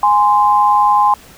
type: tone pair together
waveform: sine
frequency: 829.5 / 1040 Hz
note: G#5 / C6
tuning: -2 / -11 cents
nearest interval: major third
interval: 391 cents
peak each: -11 dBFS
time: 0.03-1.14 s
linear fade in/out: 2 ms
effects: pink hiss -41 dBFS RMS until 1.37 s